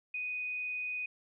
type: tone with frequency modulation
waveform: sine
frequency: 2489 Hz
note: D#7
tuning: in tune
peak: -34 dBFS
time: 0.14-1.06 s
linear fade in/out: 5 ms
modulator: 23.2 Hz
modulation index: 0.37
effects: none